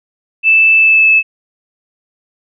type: tone with pitch glide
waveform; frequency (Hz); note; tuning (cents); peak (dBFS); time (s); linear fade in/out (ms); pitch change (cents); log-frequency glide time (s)
sine; 2637 to 2611; E7 to E7; 0 to -17; -5; 0.43-1.23; 50; -17; 0.76-1.1
effects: none